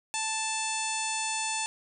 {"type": "harmonic tone", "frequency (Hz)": 880, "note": "A5", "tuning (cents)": 0, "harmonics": [1, 2, 3, 4, 5, 6, 7, 8, 9, 10], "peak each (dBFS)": [-34, -42, -35, -40, -40, -44, -40, -38, -42, -37], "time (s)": [0.14, 1.66], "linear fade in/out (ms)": 0, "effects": []}